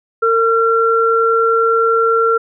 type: tone pair together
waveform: sine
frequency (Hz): 455.5 / 1365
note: A#4 / F6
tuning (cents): -40 / -40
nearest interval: octave + perfect fifth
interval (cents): 1900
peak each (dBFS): -13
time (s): 0.22-2.38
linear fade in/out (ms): 10
effects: none